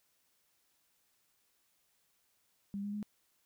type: tone with pitch steps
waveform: sine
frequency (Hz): 200 / 204.2 / 208.5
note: G3 / G#3 / G#3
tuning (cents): +35 / -29 / +7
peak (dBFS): -36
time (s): 2.74-3.028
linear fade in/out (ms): 0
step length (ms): 96
effects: white hiss -75 dBFS RMS until 3.45 s